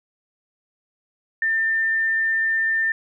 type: tone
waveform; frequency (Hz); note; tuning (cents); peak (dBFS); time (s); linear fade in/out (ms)
sine; 1796; A6; +35; -18; 1.42-2.92; 2
effects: none